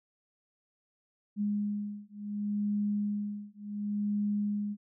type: beating tone pair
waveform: sine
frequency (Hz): 206 / 206.69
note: G#3 / G#3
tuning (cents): -14 / -8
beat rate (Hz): 0.69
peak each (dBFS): -33 / -33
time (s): 1.36-4.77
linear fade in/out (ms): 50
effects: none